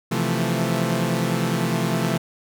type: chord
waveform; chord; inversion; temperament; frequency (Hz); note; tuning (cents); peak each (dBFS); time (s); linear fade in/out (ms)
sawtooth; F major seventh; second; equal; 130.81 / 164.81 / 174.61 / 220; C3 / E3 / F3 / A3; 0 / 0 / 0 / 0; -22; 0.11-2.18; 10
effects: none

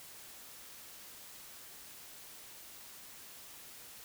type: silence
effects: white hiss -52 dBFS RMS until 4.04 s

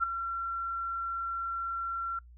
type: tone with ADSR envelope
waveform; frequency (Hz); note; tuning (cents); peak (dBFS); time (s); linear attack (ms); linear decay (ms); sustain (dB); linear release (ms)
sine; 1362; F6; -44; -21; 0-2.19; 35; 4; -10; 4
effects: noise-tail reverb RT60 0.1 s tail -24 dB re dry + added 60 Hz sine -50 dBFS peak until 2.37 s

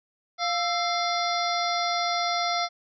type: harmonic tone with a mistuned harmonic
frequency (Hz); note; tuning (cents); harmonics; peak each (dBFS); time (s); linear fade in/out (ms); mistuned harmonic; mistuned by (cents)
698.5; F5; 0; 1 / 2 / 3 / 5 / 6 / 7 / 8; -27 / -30 / -32 / -34 / -35 / -35 / -36; 0.38-2.69; 50; 2; -82
effects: none

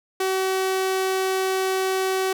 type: tone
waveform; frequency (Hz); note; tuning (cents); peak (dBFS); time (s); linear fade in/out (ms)
sawtooth; 379.1; F#4; +42; -17; 0.2-2.33; 5
effects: none

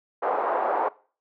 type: band-pass noise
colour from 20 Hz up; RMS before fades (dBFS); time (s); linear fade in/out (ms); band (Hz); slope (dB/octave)
white; -25; 0.22-0.89; 10; 460 to 990; 24
effects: noise-tail reverb RT60 0.4 s tail -21 dB re dry

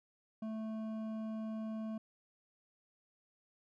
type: tone with hard clipping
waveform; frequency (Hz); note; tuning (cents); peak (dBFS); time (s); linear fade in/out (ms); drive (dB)
sine; 219.6; A3; -3; -40; 0.42-1.98; 5; 9
effects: none

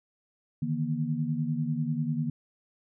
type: tone cluster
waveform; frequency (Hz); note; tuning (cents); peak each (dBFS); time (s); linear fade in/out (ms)
sine; 148.4 / 158.5 / 237.2; D3 / D#3 / A#3; +18 / +32 / +30; -31; 0.62-2.3; 5
effects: none

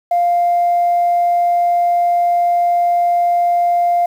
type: tone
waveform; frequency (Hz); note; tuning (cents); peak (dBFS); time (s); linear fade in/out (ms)
sine; 698.5; F5; 0; -10; 0.11-4.06; 5
effects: tanh soft clip ceiling -7 dBFS + 7-bit

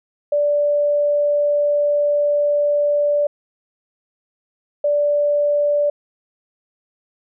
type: tone bursts at uneven times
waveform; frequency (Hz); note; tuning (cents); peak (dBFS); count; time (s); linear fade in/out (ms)
sine; 584; D5; -10; -14; 2; 0.32-3.27 / 4.84-5.9; 5
effects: none

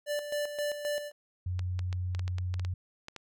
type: tone with tremolo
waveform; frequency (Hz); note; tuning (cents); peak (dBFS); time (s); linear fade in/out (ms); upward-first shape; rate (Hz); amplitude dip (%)
square; 587.3; D5; 0; -30; 0.06-1.12; 50; square; 3.8; 60
type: tone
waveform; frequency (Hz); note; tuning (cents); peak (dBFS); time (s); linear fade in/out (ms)
sine; 90.6; F#2; -36; -30; 1.46-2.74; 5
type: clicks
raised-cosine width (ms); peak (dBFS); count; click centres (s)
0.2; -24; 12; 1.593 / 1.792 / 1.928 / 2.149 / 2.194 / 2.279 / 2.384 / 2.541 / 2.596 / 2.649 / 3.084 / 3.163
effects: none

